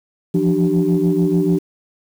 sine tone cluster, 169.7 / 176.5 / 297.1 / 384.8 Hz, F3 / F3 / D4 / G4, -49 / +19 / +20 / -32 cents, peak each -18 dBFS, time 0.34-1.59 s, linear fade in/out 10 ms, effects tanh soft clip ceiling -6 dBFS + 7-bit

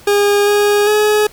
40% pulse tone with pitch steps, 407.9 / 412 / 422.4 Hz, G#4 / G#4 / G#4, -31 / -14 / +29 cents, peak -9 dBFS, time 0.07-1.27 s, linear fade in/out 5 ms, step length 400 ms, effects pink hiss -42 dBFS RMS until 1.32 s

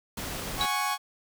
pink noise, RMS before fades -35 dBFS, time 0.17-0.66 s, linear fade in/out 5 ms
sawtooth chord, F# suspended second, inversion none, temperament equal, 740 / 830.6 / 1108.7 Hz, F#5 / G#5 / C#6, 0 / 0 / 0 cents, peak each -31 / -27 / -25 dBFS, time 0.57-0.98 s, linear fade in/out 50 ms
sine tone with exponential decay, 3906 Hz, B7, 20 cents flat, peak -22 dBFS, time 0.61-0.73 s, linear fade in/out 0 ms, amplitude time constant 24 ms
effects none

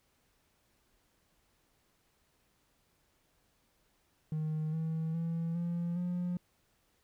triangle tone with pitch steps, 155.56 / 160.77 / 166.15 / 171.71 / 177.46 Hz, D#3 / E3 / E3 / F3 / F3, 0 / -43 / +14 / -29 / +28 cents, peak -29 dBFS, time 4.32-6.37 s, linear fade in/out 2 ms, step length 410 ms, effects tanh soft clip ceiling -26 dBFS + pink hiss -73 dBFS RMS until 7.03 s

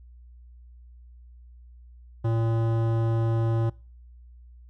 sine tone with hard clipping, 114 Hz, A#2, 38 cents flat, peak -24 dBFS, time 2.24-3.7 s, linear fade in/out 10 ms, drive 16 dB, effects noise-tail reverb RT60 0.4 s tail -24 dB re dry + added 60 Hz sine -46 dBFS peak until 4.69 s

